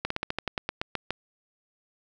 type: slowing click train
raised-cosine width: 0.3 ms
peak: -12 dBFS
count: 12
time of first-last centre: 0.05-1.106 s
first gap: 54 ms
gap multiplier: 1.11
effects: none